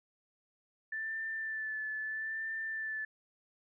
sine tone with vibrato, 1760 Hz, A6, in tune, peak -35 dBFS, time 0.92-3.05 s, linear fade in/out 5 ms, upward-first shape sine, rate 0.77 Hz, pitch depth 25 cents each way, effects none

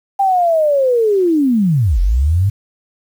sine linear two-way sweep, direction down then up, 799 to 41.53 to 103.6 Hz, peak -10 dBFS, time 0.19-2.5 s, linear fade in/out 10 ms, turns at 2 s, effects 7-bit

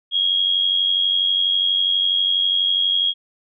sine tone with amplitude modulation, 3286 Hz, G#7, 19 cents flat, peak -13 dBFS, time 0.11-3.14 s, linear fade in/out 50 ms, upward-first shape sine, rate 92.2 Hz, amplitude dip 60%, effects none

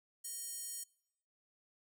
square tone with high-pass filter, 622.3 Hz, D#5, in tune, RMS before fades -44 dBFS, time 0.24-0.84 s, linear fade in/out 10 ms, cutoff 8100 Hz, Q 2.4, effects noise-tail reverb RT60 0.7 s tail -25 dB re dry

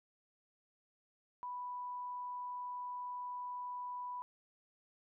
sine tone, 987.8 Hz, B5, in tune, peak -40 dBFS, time 1.43-4.22 s, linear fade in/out 0 ms, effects none

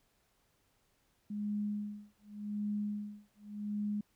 sine tone with tremolo, 207.7 Hz, G#3, in tune, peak -32 dBFS, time 1.3-4.01 s, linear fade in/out 5 ms, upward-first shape sine, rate 0.87 Hz, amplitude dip 100%, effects pink hiss -74 dBFS RMS until 4.15 s

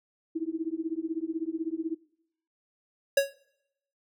sine tone with tremolo, 324.3 Hz, E4, 28 cents flat, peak -25 dBFS, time 0.35-1.95 s, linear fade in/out 10 ms, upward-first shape triangle, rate 16 Hz, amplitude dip 100%
square tone with exponential decay, 554.4 Hz, C#5, in tune, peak -17 dBFS, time 3.17-3.34 s, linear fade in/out 5 ms, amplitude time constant 36 ms
effects noise-tail reverb RT60 0.8 s tail -23 dB re dry

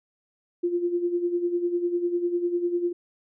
sine tone with tremolo, 349.2 Hz, F4, in tune, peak -20 dBFS, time 0.63-2.93 s, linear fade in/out 10 ms, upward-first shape sine, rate 10 Hz, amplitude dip 65%, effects none

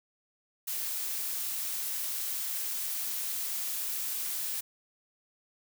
blue noise, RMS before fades -34 dBFS, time 0.67-4.61 s, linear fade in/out 10 ms, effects none

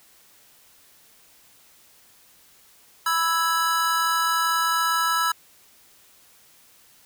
square chord, E major, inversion second, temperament equal, 987.8 / 1318.5 / 1661.2 Hz, B5 / E6 / G#6, 0 / 0 / 0 cents, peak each -27 / -23 / -28 dBFS, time 3.06-5.32 s, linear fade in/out 5 ms, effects white hiss -55 dBFS RMS until 7.05 s

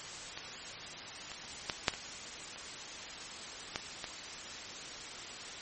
clicks, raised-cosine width 0.2 ms, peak -22 / -25 / -14 / -7 / -23 / -28 / -15 / -20 dBFS, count 8, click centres 0.375 / 1.317 / 1.698 / 1.882 / 1.938 / 2.56 / 3.759 / 4.042 s, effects white hiss -44 dBFS RMS until 5.61 s + MP3 32 kbps

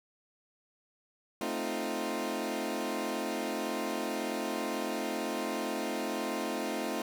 20% pulse chord, F dominant seventh, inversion first, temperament equal, 220 / 261.6 / 311.1 / 349.2 Hz, A3 / C4 / Eb4 / F4, 0 / 0 / 0 / 0 cents, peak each -33 dBFS, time 1.41-7.02 s, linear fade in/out 2 ms, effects none

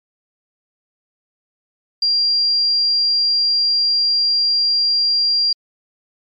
sine tone, 4765 Hz, D8, 24 cents sharp, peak -13 dBFS, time 2.02-5.53 s, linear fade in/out 5 ms, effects MP3 96 kbps

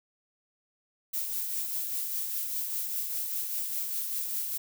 violet noise with tremolo, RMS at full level -31 dBFS, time 1.13-4.58 s, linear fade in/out 10 ms, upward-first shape triangle, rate 5 Hz, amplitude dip 40%, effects none

